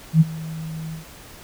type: tone with ADSR envelope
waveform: sine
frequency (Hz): 160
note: D#3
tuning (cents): +49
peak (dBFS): -7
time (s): 0.13-1.06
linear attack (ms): 75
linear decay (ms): 30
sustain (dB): -21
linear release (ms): 140
effects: pink hiss -43 dBFS RMS until 1.43 s